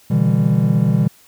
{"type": "chord", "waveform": "triangle", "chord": "E minor seventh", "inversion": "second", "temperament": "just", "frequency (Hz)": [123.61, 148.33, 164.81, 197.78], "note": ["B2", "D3", "E3", "G3"], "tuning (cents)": [2, 18, 0, 16], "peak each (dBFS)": -16, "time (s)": [0.1, 1.08], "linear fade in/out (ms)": 10, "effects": ["white hiss -50 dBFS RMS until 1.27 s"]}